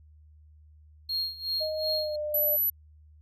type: tone with tremolo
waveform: triangle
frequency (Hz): 4256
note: C8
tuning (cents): +29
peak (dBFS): -25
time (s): 1.09-2.16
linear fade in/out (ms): 5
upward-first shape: sine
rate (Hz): 2.7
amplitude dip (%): 85
type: tone with pitch glide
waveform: sine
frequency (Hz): 622.3 to 601.1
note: D#5 to D5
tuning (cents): 0 to +40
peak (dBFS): -29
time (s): 1.6-2.57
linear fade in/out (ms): 20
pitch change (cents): -60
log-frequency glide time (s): 1.92-2.17
type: tone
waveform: sine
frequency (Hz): 11840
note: F#9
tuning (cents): 0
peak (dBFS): -23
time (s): 2.34-2.7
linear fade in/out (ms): 5
effects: added 76 Hz sine -52 dBFS peak until 3.21 s